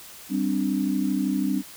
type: chord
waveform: sine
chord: G suspended fourth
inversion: none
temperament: just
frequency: 196 / 261.3 / 294 Hz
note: G3 / C4 / D4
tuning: 0 / -2 / +2 cents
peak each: -26 dBFS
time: 0.29-1.63 s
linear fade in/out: 50 ms
effects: white hiss -44 dBFS RMS until 1.76 s